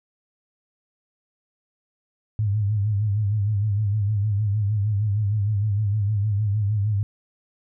sine tone with vibrato, 103.8 Hz, G#2, in tune, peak -19 dBFS, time 2.39-7.03 s, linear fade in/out 0 ms, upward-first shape sine, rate 6.5 Hz, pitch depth 87 cents each way, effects none

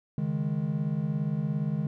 triangle chord, C# suspended second, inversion none, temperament just, 138.59 / 155.92 / 207.9 Hz, C#3 / D#3 / G#3, 0 / +4 / +2 cents, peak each -31 / -27 / -30 dBFS, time 0.18-1.87 s, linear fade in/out 2 ms, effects none

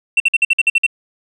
sine tone bursts, 2704 Hz, E7, 43 cents sharp, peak -6 dBFS, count 9, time 0.17-0.865 s, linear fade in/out 5 ms, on 31 ms, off 52 ms, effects tanh soft clip ceiling -8 dBFS

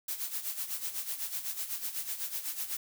blue noise with tremolo, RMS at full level -34 dBFS, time 0.08-2.77 s, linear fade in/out 5 ms, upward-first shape sine, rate 8 Hz, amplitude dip 70%, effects none

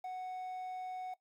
triangle tone with quantisation, 740 Hz, F#5, in tune, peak -37 dBFS, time 0.04-1.14 s, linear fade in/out 5 ms, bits 11, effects noise-tail reverb RT60 0.1 s tail -17 dB re dry

